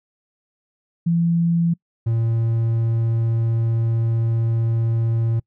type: tone pair in turn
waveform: sine / triangle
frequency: 169 / 114.43 Hz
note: E3 / A#2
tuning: +43 / -32 cents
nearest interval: perfect fifth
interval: 675 cents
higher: first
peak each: -15 dBFS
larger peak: neither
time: 1.06-1.74 / 2.06-5.4 s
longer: second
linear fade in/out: 10 ms
effects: noise-tail reverb RT60 0.1 s tail -26 dB re dry